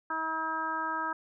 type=harmonic tone; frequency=320 Hz; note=D#4; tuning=49 cents sharp; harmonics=1 / 2 / 3 / 4 / 5; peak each=-42 / -44 / -34 / -34 / -36 dBFS; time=0.1-1.13 s; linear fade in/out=5 ms; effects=none